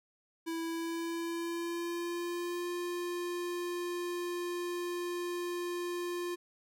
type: tone with pitch glide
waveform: square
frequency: 329.6 to 351.2 Hz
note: E4 to F4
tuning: 0 to +10 cents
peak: -35 dBFS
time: 0.46-6.36 s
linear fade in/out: 20 ms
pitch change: +110 cents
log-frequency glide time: 0.62-2.68 s
effects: none